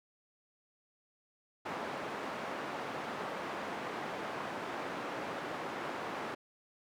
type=band-pass noise; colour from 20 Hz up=white; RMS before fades=-40 dBFS; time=1.65-6.35 s; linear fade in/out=10 ms; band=200 to 1200 Hz; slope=12 dB/octave; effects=none